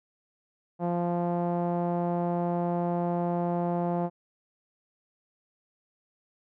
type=tone with low-pass filter; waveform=sawtooth; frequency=173.8 Hz; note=F3; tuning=8 cents flat; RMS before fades=-28 dBFS; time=0.79-4.1 s; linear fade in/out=50 ms; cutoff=760 Hz; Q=2.7; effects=none